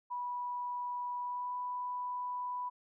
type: tone with pitch glide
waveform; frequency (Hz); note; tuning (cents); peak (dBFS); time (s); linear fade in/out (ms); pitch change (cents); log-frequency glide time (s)
sine; 980 to 989.7; B5 to B5; -14 to +3; -35; 0.1-2.7; 20; +17; 1.2-1.55
effects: none